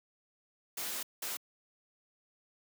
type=noise bursts at uneven times; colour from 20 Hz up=white; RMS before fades=-38 dBFS; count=2; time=0.77-1.03 / 1.22-1.37 s; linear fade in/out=5 ms; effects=high-pass 200 Hz 12 dB/octave